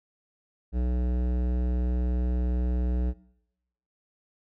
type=tone with hard clipping; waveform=sine; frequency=61.4 Hz; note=B1; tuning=9 cents flat; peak=-26 dBFS; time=0.72-3.14 s; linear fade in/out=50 ms; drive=15 dB; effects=noise-tail reverb RT60 0.8 s tail -19 dB re dry

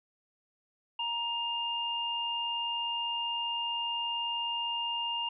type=tone pair together; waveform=sine; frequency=939.4 / 2815 Hz; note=A#5 / F7; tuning=+13 / +13 cents; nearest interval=octave + perfect fifth; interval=1900 cents; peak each=-35 / -32 dBFS; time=0.99-5.29 s; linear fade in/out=5 ms; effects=none

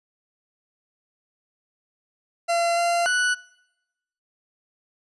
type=tone with pitch steps; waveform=40% pulse; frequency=683 / 689 / 1480 Hz; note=F5 / F5 / F#6; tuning=-39 / -24 / 0 cents; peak=-19 dBFS; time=2.48-3.35 s; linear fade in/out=20 ms; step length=290 ms; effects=noise-tail reverb RT60 0.9 s tail -22 dB re dry + resampled to 24000 Hz

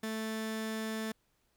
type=tone pair together; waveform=sawtooth; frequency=220 / 880 Hz; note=A3 / A5; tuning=0 / 0 cents; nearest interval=2 octaves; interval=2400 cents; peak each=-31 / -39 dBFS; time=0.03-1.12 s; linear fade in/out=5 ms; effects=pink hiss -75 dBFS RMS until 1.56 s

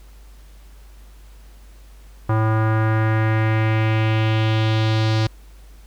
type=tone with low-pass filter sweep; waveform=square; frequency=110 Hz; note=A2; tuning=in tune; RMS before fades=-18 dBFS; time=2.29-5.27 s; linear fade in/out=5 ms; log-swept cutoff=1200 to 4600 Hz; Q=2.3; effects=added 50 Hz sine -41 dBFS peak until 5.86 s + pink hiss -54 dBFS RMS until 5.86 s

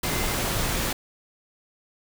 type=tone in noise; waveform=sine; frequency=2074 Hz; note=C7; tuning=16 cents flat; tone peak=-37 dBFS; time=0.04-0.33 s; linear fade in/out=5 ms; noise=pink; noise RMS=-26 dBFS; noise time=0.03-0.93 s; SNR=-14 dB; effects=none

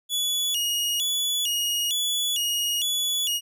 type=tone with vibrato; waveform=sawtooth; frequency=3136 Hz; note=G7; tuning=in tune; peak=-20 dBFS; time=0.09-3.41 s; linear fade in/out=50 ms; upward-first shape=square; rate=1.1 Hz; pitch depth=150 cents each way; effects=none

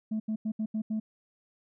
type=tone bursts at uneven times; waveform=sine; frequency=217.5 Hz; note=A3; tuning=20 cents flat; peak=-26 dBFS; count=6; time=0.11-0.2 / 0.28-0.36 / 0.45-0.52 / 0.59-0.66 / 0.74-0.82 / 0.9-1 s; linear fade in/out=10 ms; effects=tanh soft clip ceiling -26 dBFS

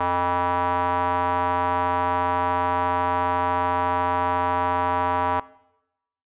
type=tone with band-pass filter; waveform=square; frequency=88.6 Hz; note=F2; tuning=25 cents sharp; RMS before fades=-23 dBFS; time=0-5.4 s; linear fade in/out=5 ms; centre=970 Hz; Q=3.2; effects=noise-tail reverb RT60 0.9 s tail -20 dB re dry + resampled to 8000 Hz

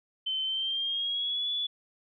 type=tone with pitch glide; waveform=sine; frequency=3076 to 3433 Hz; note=G7 to A7; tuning=-33 to -43 cents; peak=-28 dBFS; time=0.26-1.67 s; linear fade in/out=10 ms; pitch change=+190 cents; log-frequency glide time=0.44-1.49 s; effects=none

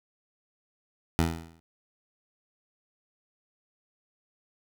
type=tone with exponential decay; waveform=15% pulse; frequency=82.3 Hz; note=E2; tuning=2 cents flat; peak=-13 dBFS; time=1.19-1.6 s; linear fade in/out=0 ms; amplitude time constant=87 ms; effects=none

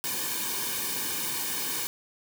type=noise with comb filter; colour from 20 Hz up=white; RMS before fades=-31 dBFS; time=0.04-1.87 s; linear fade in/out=0 ms; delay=1.5 ms; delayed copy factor=-0.9; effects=none

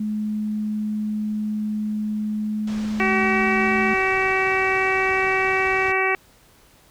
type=tone with pitch glide; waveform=sine; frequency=212.7 to 216 Hz; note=G#3 to A3; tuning=+42 to -32 cents; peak=-22 dBFS; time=0-3.94 s; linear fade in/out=5 ms; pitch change=+26 cents; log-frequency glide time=2.29-3.67 s
type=low-pass noise; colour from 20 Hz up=pink; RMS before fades=-39 dBFS; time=2.67-5.92 s; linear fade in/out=5 ms; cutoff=6900 Hz; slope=24 dB/octave
type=clicks; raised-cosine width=2 ms; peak=-30 dBFS; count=2; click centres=2.846 / 2.852 s
type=harmonic tone; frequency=380.6 Hz; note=F#4; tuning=49 cents sharp; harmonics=1 / 2 / 3 / 4 / 5 / 6 / 7; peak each=-24 / -26 / -27 / -30 / -24 / -24 / -29 dBFS; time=3-6.15 s; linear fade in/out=0 ms
effects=pink hiss -54 dBFS RMS until 6.9 s

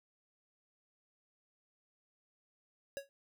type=tone with exponential decay; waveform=square; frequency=554.4 Hz; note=C#5; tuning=in tune; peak=-35 dBFS; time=2.97-3.09 s; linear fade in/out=0 ms; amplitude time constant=24 ms; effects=none

